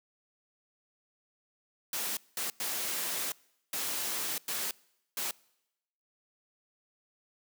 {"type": "noise bursts at uneven times", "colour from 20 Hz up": "white", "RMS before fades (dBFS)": -34, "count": 6, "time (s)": [[1.93, 2.17], [2.37, 2.5], [2.6, 3.32], [3.73, 4.38], [4.48, 4.71], [5.17, 5.31]], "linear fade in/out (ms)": 2, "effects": ["noise-tail reverb RT60 0.9 s tail -25 dB re dry", "high-pass 200 Hz 12 dB/octave"]}